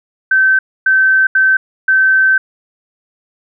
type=tone bursts at uneven times; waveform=sine; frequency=1543 Hz; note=G6; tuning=28 cents flat; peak=-7 dBFS; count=4; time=0.31-0.59 / 0.86-1.27 / 1.35-1.57 / 1.88-2.38 s; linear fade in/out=5 ms; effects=none